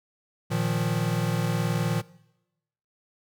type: chord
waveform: square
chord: Bb suspended fourth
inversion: none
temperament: equal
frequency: 116.54 / 155.56 / 174.61 Hz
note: Bb2 / Eb3 / F3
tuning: 0 / 0 / 0 cents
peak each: -29 dBFS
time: 0.5-2.02 s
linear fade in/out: 20 ms
effects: noise-tail reverb RT60 0.9 s tail -21 dB re dry